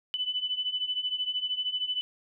sine beating tone pair, 2988 / 3001 Hz, F#7 / F#7, +16 / +24 cents, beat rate 13 Hz, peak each -33 / -30 dBFS, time 0.14-2.01 s, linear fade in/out 0 ms, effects none

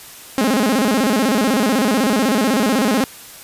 sawtooth tone with vibrato, 237.4 Hz, A#3, 32 cents sharp, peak -10 dBFS, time 0.38-3.04 s, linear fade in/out 0 ms, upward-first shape square, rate 16 Hz, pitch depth 210 cents each way, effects white hiss -38 dBFS RMS until 3.43 s + resampled to 32000 Hz

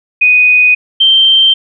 sine tone pair in turn, 2489 / 3136 Hz, D#7 / G7, 0 / 0 cents, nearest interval major third, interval 400 cents, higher second, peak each -4 dBFS, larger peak neither, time 0.21-0.75 / 1-1.54 s, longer neither, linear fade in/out 10 ms, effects none

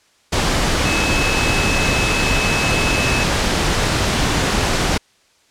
sine tone in noise, 2587 Hz, E7, 33 cents flat, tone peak -21 dBFS, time 0.85-3.24 s, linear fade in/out 10 ms, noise pink, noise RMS -17 dBFS, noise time 0.32-4.98 s, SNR -7 dB, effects white hiss -56 dBFS RMS until 5.5 s + low-pass 7000 Hz 12 dB/octave

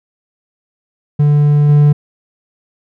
triangle tone with level steps, 146.83 Hz, D3, in tune, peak -5 / -3 dBFS, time 1.19-1.93 s, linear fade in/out 10 ms, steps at 1.69 s, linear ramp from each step 2 ms, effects none

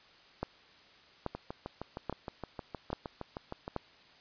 two click trains, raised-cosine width 1 ms, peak -19 / -24 dBFS, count 5 / 16, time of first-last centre 0.43-3.763 / 1.35-3.679 s, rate 1.2 / 6.44 Hz, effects white hiss -59 dBFS RMS until 4.2 s + resampled to 11025 Hz

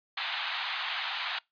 white band-pass noise, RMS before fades -34 dBFS, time 0.17-1.39 s, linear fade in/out 5 ms, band 750 to 4000 Hz, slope 48 dB/octave, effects noise-tail reverb RT60 0.2 s tail -25 dB re dry + resampled to 11025 Hz

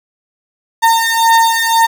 35% pulse beating tone pair, 911 / 912.9 Hz, A#5 / A#5, -40 / -36 cents, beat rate 1.9 Hz, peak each -10 dBFS, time 0.82-1.87 s, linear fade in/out 20 ms, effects none

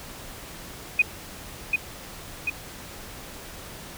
sine tone with echo, 2489 Hz, D#7, in tune, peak -14 dBFS, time 0.99-1.02 s, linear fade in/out 5 ms, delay 740 ms, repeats 2, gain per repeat -4 dB, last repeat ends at 2.5 s, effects pink hiss -41 dBFS RMS until 3.97 s

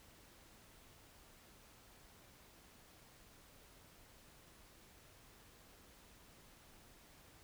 silence, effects pink hiss -63 dBFS RMS until 7.43 s

